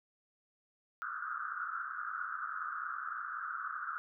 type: band-pass noise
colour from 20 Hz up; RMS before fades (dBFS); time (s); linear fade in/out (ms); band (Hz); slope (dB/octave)
white; -40; 1.02-3.98; 0; 1200 to 1500; 96
effects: none